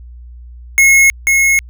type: tone with echo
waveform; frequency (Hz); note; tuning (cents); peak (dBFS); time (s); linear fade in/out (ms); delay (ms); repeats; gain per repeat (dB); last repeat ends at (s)
square; 2171; C#7; -37; -6; 0.78-1.1; 0; 490; 1; -3; 1.59
effects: added 60 Hz sine -31 dBFS peak until 1.69 s